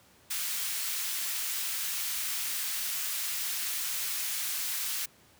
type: high-pass noise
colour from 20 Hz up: white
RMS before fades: -33 dBFS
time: 0.3-5.06 s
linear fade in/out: 10 ms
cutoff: 1500 Hz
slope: 12 dB/octave
effects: pink hiss -60 dBFS RMS until 5.39 s + high-pass 80 Hz 12 dB/octave